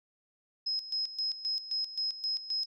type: tone with tremolo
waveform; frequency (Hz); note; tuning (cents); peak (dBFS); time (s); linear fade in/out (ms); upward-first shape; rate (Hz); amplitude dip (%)
sine; 5120; D#8; +49; -29; 0.66-2.66; 10; square; 3.8; 75
effects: none